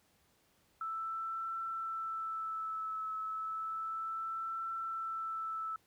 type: tone with vibrato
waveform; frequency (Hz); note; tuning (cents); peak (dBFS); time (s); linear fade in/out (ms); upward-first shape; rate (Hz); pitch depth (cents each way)
sine; 1318.5; E6; 0; -36; 0.81-5.76; 2; triangle; 0.32; 28
effects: pink hiss -71 dBFS RMS until 5.86 s + high-pass 60 Hz 12 dB/octave